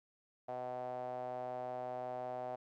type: tone with band-pass filter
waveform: sawtooth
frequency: 125.5 Hz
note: B2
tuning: 28 cents sharp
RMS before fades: -42 dBFS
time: 0.48-2.56 s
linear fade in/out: 10 ms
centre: 690 Hz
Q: 8.7
effects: none